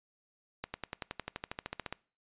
accelerating click train, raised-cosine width 0.3 ms, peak -20 dBFS, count 17, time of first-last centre 0.64-1.926 s, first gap 100 ms, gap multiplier 0.97, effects noise-tail reverb RT60 0.4 s tail -23 dB re dry + resampled to 8000 Hz

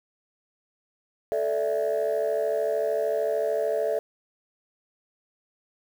sine chord, A suspended fourth, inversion none, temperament just, 440 / 586.7 / 660 Hz, A4 / D5 / E5, 0 / -2 / +2 cents, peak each -26 dBFS, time 1.32-3.99 s, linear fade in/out 0 ms, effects tanh soft clip ceiling -18 dBFS + 8-bit

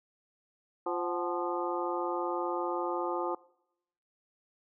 harmonic tone with a mistuned harmonic, 174.61 Hz, F3, in tune, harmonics 2 / 3 / 4 / 5 / 6 / 7, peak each -34 / -37 / -39 / -36 / -40 / -39 dBFS, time 0.86-3.35 s, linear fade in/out 5 ms, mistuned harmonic 4, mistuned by +94 cents, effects noise-tail reverb RT60 0.8 s tail -22 dB re dry

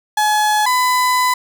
35% pulse tone pair in turn, 848 / 1002.8 Hz, G#5 / B5, +36 / +26 cents, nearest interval minor third, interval 290 cents, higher second, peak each -11 dBFS, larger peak neither, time 0.17-0.66 / 0.66-1.34 s, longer second, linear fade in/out 5 ms, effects none

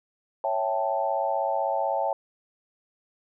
sine chord, A dominant seventh, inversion first, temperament equal, 554.4 / 659.3 / 784 / 880 Hz, C#5 / E5 / G5 / A5, 0 / 0 / 0 / 0 cents, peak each -29 dBFS, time 0.44-2.13 s, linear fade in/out 2 ms, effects none

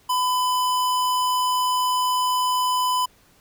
square tone, 1004 Hz, B5, 28 cents sharp, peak -20 dBFS, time 0.09-3.06 s, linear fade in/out 10 ms, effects pink hiss -57 dBFS RMS until 3.4 s

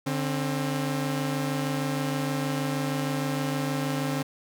sawtooth tone pair together, 146.3 / 266.2 Hz, D3 / C4, -6 / +30 cents, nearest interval minor seventh, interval 1036 cents, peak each -25 dBFS, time 0.06-4.23 s, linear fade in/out 10 ms, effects none

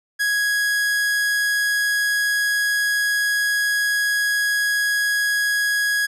45% pulse tone, 1661.2 Hz, G#6, in tune, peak -18 dBFS, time 0.19-6.07 s, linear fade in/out 20 ms, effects resampled to 32000 Hz

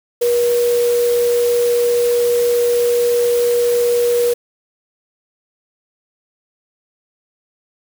sine tone in noise, 479.7 Hz, A#4, 50 cents sharp, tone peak -12 dBFS, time 0.21-4.34 s, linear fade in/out 10 ms, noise white, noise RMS -28 dBFS, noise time 0.21-4.34 s, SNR +13 dB, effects none

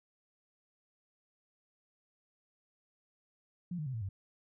sine tone with pitch steps, 176.5 / 151.89 / 130.71 / 112.48 / 96.79 Hz, F3 / D#3 / C3 / A2 / G2, +19 / -41 / -1 / +39 / -21 cents, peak -35 dBFS, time 3.71-4.09 s, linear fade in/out 5 ms, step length 76 ms, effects none

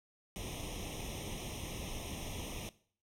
pink noise with comb filter, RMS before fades -42 dBFS, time 0.36-2.69 s, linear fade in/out 0 ms, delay 0.33 ms, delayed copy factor +0.95, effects noise-tail reverb RT60 0.5 s tail -18 dB re dry + low-pass 12000 Hz 12 dB/octave

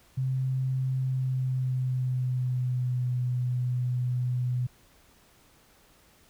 sine tone with pitch glide, 130.81 to 124.54 Hz, C3 to B2, 0 to +15 cents, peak -25 dBFS, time 0.17-4.67 s, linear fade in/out 10 ms, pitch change -85 cents, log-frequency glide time 0.96-3.13 s, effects pink hiss -60 dBFS RMS until 6.29 s

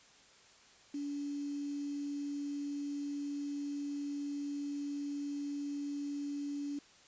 sine tone with quantisation, 286.6 Hz, D4, 42 cents flat, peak -36 dBFS, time 0.94-6.79 s, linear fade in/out 5 ms, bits 9, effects white hiss -61 dBFS RMS until 7.07 s + resampled to 16000 Hz

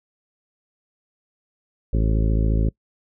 harmonic tone, 54.3 Hz, A1, 22 cents flat, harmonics 1 / 2 / 3 / 4 / 5 / 6 / 7 / 8 / 10, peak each -18 / -24 / -28 / -30 / -32 / -34 / -35 / -36 / -38 dBFS, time 1.93-2.69 s, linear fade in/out 5 ms, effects noise-tail reverb RT60 0.1 s tail -24 dB re dry

